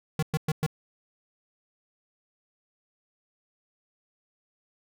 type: tone bursts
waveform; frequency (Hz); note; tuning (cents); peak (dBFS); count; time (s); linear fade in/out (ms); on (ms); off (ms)
square; 155.56; D#3; 0; -24; 4; 0.19-0.664; 2; 36; 110
effects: none